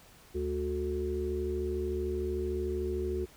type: harmonic tone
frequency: 73.42 Hz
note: D2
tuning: in tune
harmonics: 1 / 3 / 5 / 6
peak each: -35 / -42 / -32 / -41 dBFS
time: 0.34-3.26 s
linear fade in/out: 20 ms
effects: pink hiss -57 dBFS RMS until 3.36 s